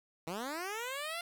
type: linear sweep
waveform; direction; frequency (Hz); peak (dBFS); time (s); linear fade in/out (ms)
10% pulse; up; 154.4 to 700; -29; 0.27-1.21; 2
effects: 11-bit